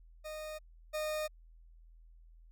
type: tone pair in turn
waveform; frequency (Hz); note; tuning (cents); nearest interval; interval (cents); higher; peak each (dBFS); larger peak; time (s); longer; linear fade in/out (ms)
40% pulse; 617 / 614.3; D#5 / D#5; -15 / -22; unison; 7; first; -40 / -33; second; 0.24-0.59 / 0.93-1.28; neither; 20
effects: added 41 Hz sine -55 dBFS peak until 2.51 s